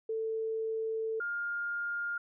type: tone pair in turn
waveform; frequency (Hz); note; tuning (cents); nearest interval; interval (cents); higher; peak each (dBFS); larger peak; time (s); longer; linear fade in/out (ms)
sine; 444.3 / 1410.6; A4 / F6; +17 / +17; octave + minor sixth; 2000; second; -31 / -32; first; 0.09-1.2 / 1.2-2.18; first; 5
effects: none